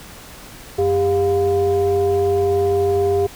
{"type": "tone with frequency modulation", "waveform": "sine", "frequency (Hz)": 399.4, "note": "G4", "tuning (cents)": 32, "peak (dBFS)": -14, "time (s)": [0.78, 3.27], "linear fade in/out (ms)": 10, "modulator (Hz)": 307, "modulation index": 0.63, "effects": ["pink hiss -39 dBFS RMS until 3.35 s"]}